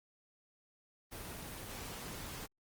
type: noise with amplitude modulation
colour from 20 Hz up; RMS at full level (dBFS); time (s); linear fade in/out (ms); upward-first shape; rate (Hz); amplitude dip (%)
pink; -44; 1.11-2.47; 20; sine; 202; 30
effects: Opus 24 kbps